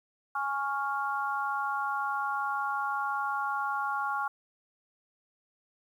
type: chord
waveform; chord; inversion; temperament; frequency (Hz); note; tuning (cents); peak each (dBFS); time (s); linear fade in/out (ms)
sine; Db major; second; equal; 830.6 / 1108.7 / 1396.9; Ab5 / Db6 / F6; 0 / 0 / 0; -33; 0.35-4.28; 5
effects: 10-bit